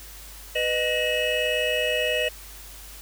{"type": "tone cluster", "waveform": "triangle", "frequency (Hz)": [496.4, 615, 1886, 2586, 2916], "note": ["B4", "D#5", "A#6", "E7", "F#7"], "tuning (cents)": [9, -20, 20, -34, -26], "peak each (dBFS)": [-26, -25, -29, -27, -27], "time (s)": [0.55, 2.29], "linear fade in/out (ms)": 10, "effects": ["added 50 Hz sine -44 dBFS peak until 3.01 s", "white hiss -44 dBFS RMS until 3.01 s"]}